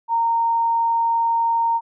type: tone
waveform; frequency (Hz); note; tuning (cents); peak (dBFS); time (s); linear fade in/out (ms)
sine; 923; A#5; -17; -16; 0.08-1.81; 50
effects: none